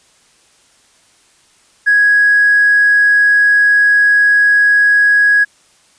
triangle tone with tanh clipping, 1662 Hz, G#6, 1 cent sharp, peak -6 dBFS, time 1.86-5.45 s, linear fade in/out 20 ms, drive 1 dB, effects white hiss -51 dBFS RMS until 5.98 s + resampled to 22050 Hz

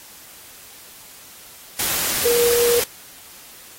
sine tone in noise, 475.9 Hz, A#4, 36 cents sharp, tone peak -15 dBFS, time 2.25-2.8 s, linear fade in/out 5 ms, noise white, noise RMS -22 dBFS, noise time 1.79-2.84 s, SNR +4 dB, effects white hiss -43 dBFS RMS until 3.78 s + AAC 48 kbps

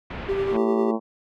pink low-pass noise, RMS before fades -34 dBFS, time 0.1-0.57 s, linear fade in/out 5 ms, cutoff 2900 Hz, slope 24 dB/octave
triangle tone with tremolo, 392 Hz, G4, in tune, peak -18 dBFS, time 0.28-0.92 s, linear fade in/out 20 ms, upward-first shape sine, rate 9.9 Hz, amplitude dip 40%
harmonic tone, 112.1 Hz, A2, 33 cents sharp, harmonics 2 / 3 / 4 / 5 / 6 / 7 / 8 / 9 / 10, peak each -24 / -28 / -30 / -32 / -34 / -35 / -36 / -37 / -38 dBFS, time 0.51-1 s, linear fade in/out 50 ms
effects none

